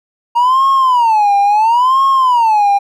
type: tone with vibrato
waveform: triangle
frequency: 932.3 Hz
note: A#5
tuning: in tune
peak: -5 dBFS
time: 0.35-2.79 s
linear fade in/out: 20 ms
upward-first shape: sine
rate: 0.73 Hz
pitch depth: 260 cents each way
effects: tanh soft clip ceiling -2 dBFS